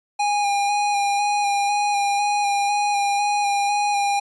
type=tone with vibrato; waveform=square; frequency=815 Hz; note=G#5; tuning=33 cents flat; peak=-19 dBFS; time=0.19-4.2 s; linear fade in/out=10 ms; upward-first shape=square; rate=2 Hz; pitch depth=17 cents each way; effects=resampled to 22050 Hz